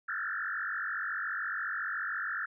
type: tone with frequency modulation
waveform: sine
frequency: 1568 Hz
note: G6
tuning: in tune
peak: -32 dBFS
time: 0.08-2.46 s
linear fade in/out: 10 ms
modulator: 47.1 Hz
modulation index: 5.1
effects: none